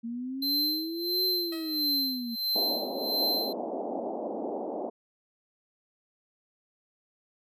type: linear two-way sweep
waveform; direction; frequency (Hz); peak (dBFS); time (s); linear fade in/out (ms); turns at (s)
sine; up then down; 227.3 to 370 to 227.3; -32; 0.03-2.36; 20; 1.25
type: tone with tremolo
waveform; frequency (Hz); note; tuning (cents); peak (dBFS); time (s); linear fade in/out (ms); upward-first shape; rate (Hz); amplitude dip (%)
square; 4100; C8; -36; -25; 0.42-3.53; 5; sine; 1.5; 85
type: tone with exponential decay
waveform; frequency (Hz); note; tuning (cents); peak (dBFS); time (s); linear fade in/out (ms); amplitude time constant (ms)
10% pulse; 639; D#5; +46; -31; 1.52-2.08; 5; 120
type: band-pass noise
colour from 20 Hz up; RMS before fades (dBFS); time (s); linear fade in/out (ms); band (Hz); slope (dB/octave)
white; -34; 2.55-4.9; 10; 220 to 770; 48
effects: none